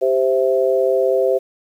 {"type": "chord", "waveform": "sine", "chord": "C major", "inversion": "second", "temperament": "equal", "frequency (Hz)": [392, 523.3, 659.3], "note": ["G4", "C5", "E5"], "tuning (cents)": [0, 0, 0], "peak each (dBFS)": [-18, -16, -21], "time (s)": [0.01, 1.39], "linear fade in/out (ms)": 20, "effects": ["8-bit"]}